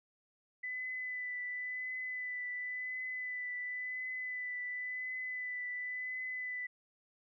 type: tone with vibrato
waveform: sine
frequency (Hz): 2000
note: B6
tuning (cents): +21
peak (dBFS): -37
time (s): 0.63-6.67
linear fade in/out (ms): 10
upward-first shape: triangle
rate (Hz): 0.94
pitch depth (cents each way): 19
effects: none